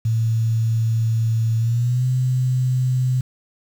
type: tone with pitch glide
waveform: sine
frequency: 113 to 127.57 Hz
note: A2 to C3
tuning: +47 to -43 cents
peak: -16 dBFS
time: 0.05-3.21 s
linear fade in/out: 5 ms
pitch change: +210 cents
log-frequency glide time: 1.58-2.06 s
effects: 7-bit